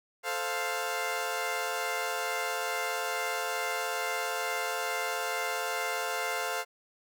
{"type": "chord", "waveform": "15% pulse", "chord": "F major", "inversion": "first", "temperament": "equal", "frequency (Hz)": [440, 523.3, 698.5], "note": ["A4", "C5", "F5"], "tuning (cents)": [0, 0, 0], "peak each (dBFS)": [-30, -29, -27], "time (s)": [0.23, 6.65], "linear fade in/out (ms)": 50, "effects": []}